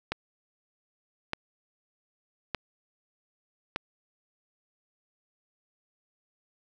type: click train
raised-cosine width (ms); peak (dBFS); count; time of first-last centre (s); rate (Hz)
0.3; -13; 4; 0.12-3.761; 0.824
effects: none